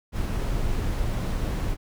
brown noise, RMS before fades -26 dBFS, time 0.12-1.77 s, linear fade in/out 50 ms, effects none

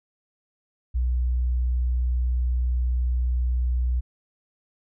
sine tone, 61.6 Hz, B1, 4 cents flat, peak -19 dBFS, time 0.94-4.01 s, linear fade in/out 20 ms, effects tanh soft clip ceiling -17 dBFS

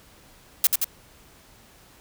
blue noise with echo, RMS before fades -17 dBFS, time 0.64-0.67 s, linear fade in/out 2 ms, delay 87 ms, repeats 2, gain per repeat -3 dB, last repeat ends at 0.844 s, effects pink hiss -53 dBFS RMS until 2 s

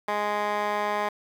15% pulse tone with band-pass filter, 207.7 Hz, G#3, in tune, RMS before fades -27 dBFS, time 0.08-1.09 s, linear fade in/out 5 ms, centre 1200 Hz, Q 1.9, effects 8-bit

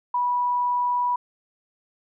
sine tone, 979 Hz, B5, 15 cents flat, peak -20 dBFS, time 0.14-1.16 s, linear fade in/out 5 ms, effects none

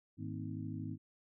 harmonic tone with a mistuned harmonic, 52.4 Hz, G#1, 16 cents sharp, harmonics 2 / 3 / 4 / 5 / 6, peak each -43 / -45 / -48 / -45 / -48 dBFS, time 0.17-0.98 s, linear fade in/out 50 ms, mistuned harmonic 4, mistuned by +140 cents, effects none

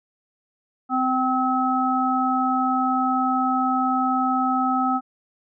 harmonic tone, 257.9 Hz, C4, 25 cents flat, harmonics 1 / 3 / 5, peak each -23 / -23 / -23 dBFS, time 0.89-5.01 s, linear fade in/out 50 ms, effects none

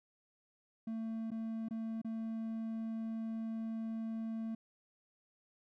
triangle tone with dropouts, 224.1 Hz, A3, 32 cents sharp, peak -35 dBFS, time 0.87-4.55 s, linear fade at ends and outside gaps 5 ms, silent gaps 1.306-1.315 / 1.686-1.708 / 2.017-2.046 s, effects none

